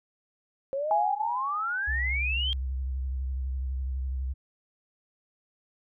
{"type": "exponential sweep", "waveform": "sine", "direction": "up", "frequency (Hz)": [532, 3243], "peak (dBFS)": -27, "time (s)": [0.73, 2.53], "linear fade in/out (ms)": 0}
{"type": "tone with exponential decay", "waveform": "sine", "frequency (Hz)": 830.6, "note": "G#5", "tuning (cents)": 0, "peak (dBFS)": -20, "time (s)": [0.91, 2.16], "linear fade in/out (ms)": 1, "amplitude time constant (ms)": 270}
{"type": "tone with vibrato", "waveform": "sine", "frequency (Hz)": 65.41, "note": "C2", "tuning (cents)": 0, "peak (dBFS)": -28, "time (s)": [1.87, 4.34], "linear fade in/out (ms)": 20, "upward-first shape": "triangle", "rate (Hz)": 12, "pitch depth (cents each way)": 64}
{"effects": []}